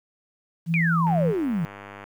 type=tone; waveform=sine; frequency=166.3 Hz; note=E3; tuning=16 cents sharp; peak=-20 dBFS; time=0.66-1.34 s; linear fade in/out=50 ms
type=exponential sweep; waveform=sine; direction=down; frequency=2489 to 153 Hz; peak=-22 dBFS; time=0.74-1.65 s; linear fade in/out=0 ms
type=click train; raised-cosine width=0.5 ms; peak=-24 dBFS; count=98; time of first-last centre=1.07-2.04 s; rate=100 Hz
effects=9-bit